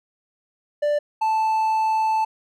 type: tone pair in turn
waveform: triangle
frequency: 589 / 878.2 Hz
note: D5 / A5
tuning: +5 / -4 cents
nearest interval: perfect fifth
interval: 691 cents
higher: second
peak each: -16 dBFS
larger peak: neither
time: 0.82-0.99 / 1.21-2.25 s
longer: second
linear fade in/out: 10 ms
effects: none

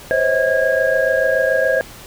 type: tone cluster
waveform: sine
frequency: 515 / 542 / 639 / 1638 Hz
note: C5 / C#5 / D#5 / G#6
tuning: -28 / -39 / +46 / -24 cents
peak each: -19 dBFS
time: 0.11-1.81 s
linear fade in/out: 0 ms
effects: pink hiss -38 dBFS RMS until 2.06 s

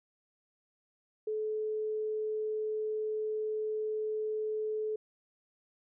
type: tone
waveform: sine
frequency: 431.1 Hz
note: A4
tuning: 35 cents flat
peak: -31 dBFS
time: 1.27-4.96 s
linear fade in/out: 5 ms
effects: none

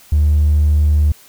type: tone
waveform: triangle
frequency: 75 Hz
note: D2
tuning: 37 cents sharp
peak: -6 dBFS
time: 0.12-1.12 s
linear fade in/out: 5 ms
effects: tanh soft clip ceiling -6 dBFS + white hiss -45 dBFS RMS until 1.28 s

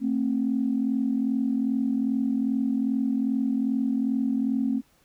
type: tone pair together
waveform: sine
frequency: 224.9 / 267.4 Hz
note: A3 / C4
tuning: +38 / +38 cents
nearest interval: minor third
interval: 300 cents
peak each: -25 / -24 dBFS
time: 0-4.82 s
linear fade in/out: 50 ms
effects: tanh soft clip ceiling -14 dBFS + pink hiss -63 dBFS RMS until 5.04 s

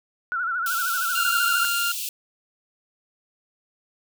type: tone with vibrato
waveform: sine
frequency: 1410 Hz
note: F6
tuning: 16 cents sharp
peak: -23 dBFS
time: 0.32-1.65 s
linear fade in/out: 0 ms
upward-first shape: sine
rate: 13 Hz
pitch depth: 99 cents each way
type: high-pass noise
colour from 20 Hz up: white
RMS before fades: -30 dBFS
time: 0.66-2.09 s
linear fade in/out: 2 ms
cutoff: 2500 Hz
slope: 96 dB/octave
type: tone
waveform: 25% pulse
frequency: 1396.9 Hz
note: F6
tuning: in tune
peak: -19 dBFS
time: 1.15-1.92 s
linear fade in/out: 5 ms
effects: none

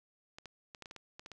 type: clicks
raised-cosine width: 0.2 ms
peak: -30 dBFS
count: 10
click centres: 0.385 / 0.457 / 0.748 / 0.823 / 0.858 / 0.911 / 0.963 / 1.195 / 1.261 / 1.317 s
effects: none

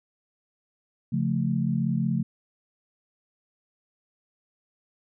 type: chord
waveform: sine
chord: Db augmented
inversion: none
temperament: equal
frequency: 138.59 / 174.61 / 220 Hz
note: Db3 / F3 / A3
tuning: 0 / 0 / 0 cents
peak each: -27 dBFS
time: 1.12-2.23 s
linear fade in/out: 10 ms
effects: none

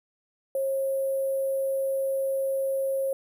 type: tone with sample-and-hold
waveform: sine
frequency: 540 Hz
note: C#5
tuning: 45 cents flat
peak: -24 dBFS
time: 0.55-3.13 s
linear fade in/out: 2 ms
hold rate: 11025 Hz
effects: none

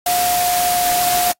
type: tone in noise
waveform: sine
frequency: 715 Hz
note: F5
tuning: 41 cents sharp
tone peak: -16 dBFS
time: 0.06-1.32 s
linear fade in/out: 5 ms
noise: white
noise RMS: -20 dBFS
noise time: 0.06-1.32 s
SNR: +1 dB
effects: noise-tail reverb RT60 0.1 s tail -25 dB re dry + AAC 48 kbps

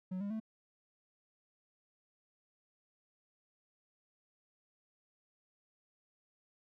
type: tone with pitch steps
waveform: triangle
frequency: 185 / 201.7 / 220 Hz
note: F#3 / G3 / A3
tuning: 0 / +50 / 0 cents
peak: -34 dBFS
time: 0.11-0.401 s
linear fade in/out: 10 ms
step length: 97 ms
effects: none

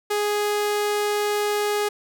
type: tone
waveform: sawtooth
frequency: 415.3 Hz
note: G#4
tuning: in tune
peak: -17 dBFS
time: 0.1-1.89 s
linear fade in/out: 10 ms
effects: none

